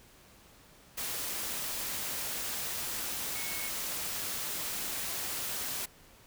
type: tone in noise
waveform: sine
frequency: 2200 Hz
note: C#7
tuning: 14 cents flat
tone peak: -42 dBFS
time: 3.35-3.69 s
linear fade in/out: 10 ms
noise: white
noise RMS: -36 dBFS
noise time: 0.97-5.86 s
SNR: -9 dB
effects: pink hiss -58 dBFS RMS until 6.26 s